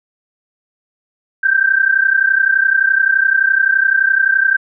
sine tone pair together, 1554 / 1585.7 Hz, G6 / G6, -16 / +19 cents, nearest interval unison, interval 35 cents, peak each -13 dBFS, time 1.43-4.57 s, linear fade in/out 10 ms, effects none

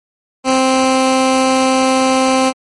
15% pulse tone, 261.8 Hz, C4, 1 cent sharp, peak -4 dBFS, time 0.44-2.53 s, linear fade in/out 50 ms, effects MP3 48 kbps

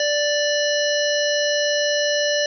harmonic tone, 587.3 Hz, D5, in tune, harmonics 1 / 3 / 5 / 7 / 9 / 10, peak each -20 / -25 / -27 / -28 / -30 / -30 dBFS, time 0-2.46 s, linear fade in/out 2 ms, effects none

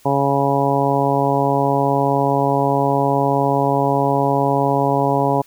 harmonic tone, 139.2 Hz, C#3, 8 cents sharp, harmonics 1 / 2 / 3 / 4 / 5 / 6 / 7, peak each -22 / -22 / -22 / -22 / -22 / -22 / -22 dBFS, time 0.05-5.42 s, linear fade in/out 10 ms, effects white hiss -51 dBFS RMS until 5.46 s

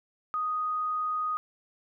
sine tone, 1244.5 Hz, D#6, in tune, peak -27 dBFS, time 0.34-1.37 s, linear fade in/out 0 ms, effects none

